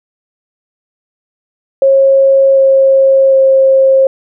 sine tone with pitch steps, 542 / 538.3 / 534.5 Hz, C#5 / C5 / C5, -39 / +49 / +37 cents, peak -4 dBFS, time 1.82-4.07 s, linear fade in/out 2 ms, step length 750 ms, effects none

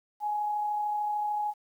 sine tone with amplitude modulation, 837 Hz, G#5, 13 cents sharp, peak -26 dBFS, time 0.2-1.54 s, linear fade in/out 50 ms, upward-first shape sine, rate 33.4 Hz, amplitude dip 25%, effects 10-bit

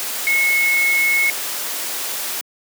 sine tone in noise, 2184 Hz, C#7, 26 cents flat, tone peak -14 dBFS, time 0.27-1.3 s, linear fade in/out 0 ms, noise white, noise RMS -25 dBFS, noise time 0-2.41 s, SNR +8 dB, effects high-pass 300 Hz 12 dB/octave

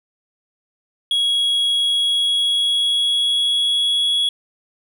triangle tone with pitch glide, 3322 to 3353 Hz, G#7 to G#7, 0 to +16 cents, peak -14 dBFS, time 1.11-4.29 s, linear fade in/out 2 ms, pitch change +16 cents, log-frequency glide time 1.7-4.11 s, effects none

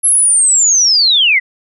sine linear sweep, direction down, 11175 to 1925 Hz, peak -7 dBFS, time 0.03-1.4 s, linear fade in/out 20 ms, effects none

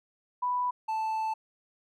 sine / triangle tone pair in turn, 989 / 879.5 Hz, B5 / A5, +2 / -1 cents, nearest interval major second, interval 203 cents, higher first, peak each -26 / -26 dBFS, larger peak neither, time 0.42-0.71 / 0.88-1.34 s, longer second, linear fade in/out 10 ms, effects none

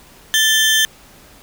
30% pulse tone pair together, 1760 / 3136 Hz, A6 / G7, 0 / 0 cents, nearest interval minor seventh, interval 1000 cents, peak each -12 dBFS, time 0.34-0.85 s, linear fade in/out 0 ms, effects pink hiss -45 dBFS RMS until 1.42 s

